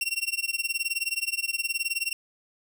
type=tone with tremolo; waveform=sawtooth; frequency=2735 Hz; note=F7; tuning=37 cents flat; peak=-20 dBFS; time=0.01-2.13 s; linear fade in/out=2 ms; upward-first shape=sine; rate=19 Hz; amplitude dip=95%; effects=none